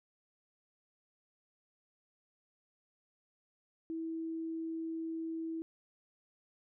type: tone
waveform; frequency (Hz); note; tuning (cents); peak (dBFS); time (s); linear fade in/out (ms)
sine; 325.6; E4; -21; -36; 3.9-5.62; 0
effects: none